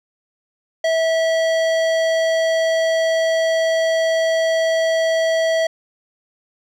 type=tone with hard clipping; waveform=sine; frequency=651 Hz; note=E5; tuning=22 cents flat; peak=-17 dBFS; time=0.84-5.67 s; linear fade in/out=5 ms; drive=15 dB; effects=none